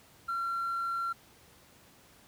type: tone with hard clipping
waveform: triangle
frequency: 1367 Hz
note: F6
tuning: 37 cents flat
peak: -30 dBFS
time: 0.28-1.13 s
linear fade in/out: 10 ms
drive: 2 dB
effects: pink hiss -59 dBFS RMS until 2.27 s + high-pass 60 Hz 12 dB/octave